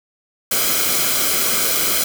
white noise with comb filter, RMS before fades -18 dBFS, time 0.51-2.04 s, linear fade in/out 5 ms, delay 1.1 ms, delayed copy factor -0.6, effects none

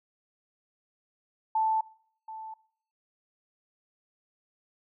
sine tone with echo, 880 Hz, A5, in tune, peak -23 dBFS, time 1.55-1.81 s, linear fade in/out 5 ms, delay 730 ms, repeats 1, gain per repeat -15 dB, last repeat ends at 2.54 s, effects noise-tail reverb RT60 0.6 s tail -22 dB re dry

